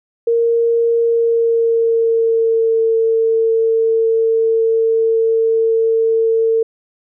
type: tone with pitch glide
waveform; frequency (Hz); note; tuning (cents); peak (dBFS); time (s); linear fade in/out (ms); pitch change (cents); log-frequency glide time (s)
sine; 464.4 to 450.9; A#4 to A4; -7 to +42; -11; 0.27-6.63; 5; -51; 1-2.82
effects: none